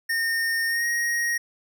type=tone with pitch glide; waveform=square; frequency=1830 to 1878.2 Hz; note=A#6 to A#6; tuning=-32 to +13 cents; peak=-23 dBFS; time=0.09-1.38 s; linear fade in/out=10 ms; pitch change=+45 cents; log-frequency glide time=0.67-0.86 s; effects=none